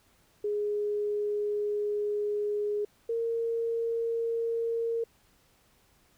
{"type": "tone pair in turn", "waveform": "sine", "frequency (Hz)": [415.3, 460.6], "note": ["G#4", "A#4"], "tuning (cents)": [0, -21], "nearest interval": "major second", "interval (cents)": 179, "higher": "second", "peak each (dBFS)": -27, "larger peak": "neither", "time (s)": [[0.44, 2.85], [3.09, 5.04]], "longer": "first", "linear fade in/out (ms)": 5, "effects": ["pink hiss -65 dBFS RMS until 6.17 s"]}